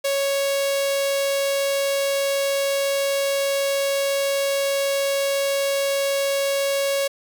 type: tone with notch filter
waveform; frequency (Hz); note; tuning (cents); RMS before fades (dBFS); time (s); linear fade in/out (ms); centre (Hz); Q
sawtooth; 554.4; C#5; 0; -22; 0.04-7.08; 10; 1300; 1.1
effects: none